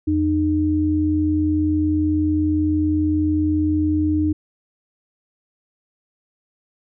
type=tone pair together; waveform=sine; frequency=85.48 / 305.5 Hz; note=F2 / D#4; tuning=-37 / -32 cents; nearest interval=octave + minor seventh; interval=2205 cents; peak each=-22 / -17 dBFS; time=0.07-4.33 s; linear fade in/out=10 ms; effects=none